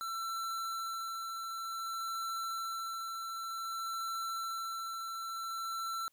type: tone with tremolo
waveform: square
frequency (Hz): 1343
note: E6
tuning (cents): +32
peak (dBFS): -36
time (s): 0.01-6.08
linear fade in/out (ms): 0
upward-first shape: sine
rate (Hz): 0.54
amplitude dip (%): 30
effects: white hiss -75 dBFS RMS until 6.12 s